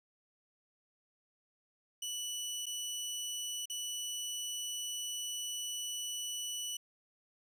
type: tone with dropouts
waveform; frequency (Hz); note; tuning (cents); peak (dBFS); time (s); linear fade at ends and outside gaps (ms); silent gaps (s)
20% pulse; 2960; F#7; 0; -32; 2.02-6.77; 5; 2.658-2.665 / 3.657-3.698
effects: none